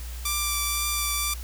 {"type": "tone with vibrato", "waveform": "5% pulse", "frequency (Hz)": 1173, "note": "D6", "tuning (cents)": -2, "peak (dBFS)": -13, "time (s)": [0.25, 1.34], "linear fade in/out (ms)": 5, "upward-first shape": "triangle", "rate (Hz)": 2, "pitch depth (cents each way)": 14, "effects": ["added 60 Hz sine -33 dBFS peak until 1.43 s", "white hiss -44 dBFS RMS until 1.43 s"]}